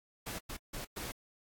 pink noise bursts at uneven times, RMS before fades -41 dBFS, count 4, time 0.26-0.39 / 0.49-0.57 / 0.73-0.85 / 0.96-1.12 s, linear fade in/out 10 ms, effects AAC 64 kbps

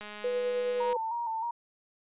click train, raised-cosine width 0.3 ms, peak -27 dBFS, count 193, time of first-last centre 0.01-0.929 s, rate 209 Hz
sine tone with tremolo, 493.9 Hz, B4, in tune, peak -26 dBFS, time 0.24-0.97 s, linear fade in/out 5 ms, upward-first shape triangle, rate 9.5 Hz, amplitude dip 30%
sine tone with vibrato, 918 Hz, A#5, 27 cents flat, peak -30 dBFS, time 0.8-1.51 s, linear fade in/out 5 ms, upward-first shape square, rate 3.2 Hz, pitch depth 47 cents each way
effects resampled to 8000 Hz

